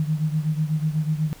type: beating tone pair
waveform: sine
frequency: 152.8 / 160.9 Hz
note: D#3 / E3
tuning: -31 / -42 cents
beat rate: 8.1 Hz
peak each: -22 / -26 dBFS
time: 0-1.33 s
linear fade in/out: 0 ms
effects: pink hiss -48 dBFS RMS until 1.4 s